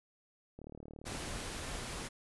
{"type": "click train", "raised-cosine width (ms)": 2, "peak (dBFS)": -35, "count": 32, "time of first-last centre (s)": [0.59, 1.414], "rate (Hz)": 37.6}
{"type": "low-pass noise", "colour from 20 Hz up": "pink", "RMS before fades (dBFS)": -42, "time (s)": [1.05, 2.09], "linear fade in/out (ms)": 20, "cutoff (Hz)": 11000, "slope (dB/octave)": 96}
{"effects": []}